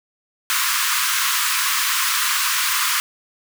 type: high-pass noise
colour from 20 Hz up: pink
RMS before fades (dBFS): -20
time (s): 0.5-3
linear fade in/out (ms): 0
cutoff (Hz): 1000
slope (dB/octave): 96
effects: none